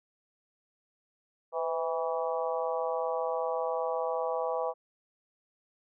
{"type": "harmonic tone with a mistuned harmonic", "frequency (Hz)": 162.7, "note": "E3", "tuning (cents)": -22, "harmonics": [3, 4, 5, 6, 7], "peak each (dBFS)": [-32, -34, -36, -38, -39], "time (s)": [1.52, 4.74], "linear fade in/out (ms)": 50, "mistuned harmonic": 3, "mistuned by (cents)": 52, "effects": []}